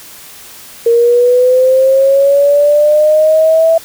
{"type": "linear sweep", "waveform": "sine", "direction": "up", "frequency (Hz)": [463.1, 659], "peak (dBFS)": -5, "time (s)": [0.86, 3.78], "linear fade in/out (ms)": 5, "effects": ["white hiss -34 dBFS RMS until 3.84 s"]}